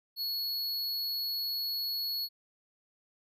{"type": "tone", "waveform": "square", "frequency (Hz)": 4363, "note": "C#8", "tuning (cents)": -28, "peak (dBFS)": -32, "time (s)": [0.16, 2.29], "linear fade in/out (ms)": 50, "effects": []}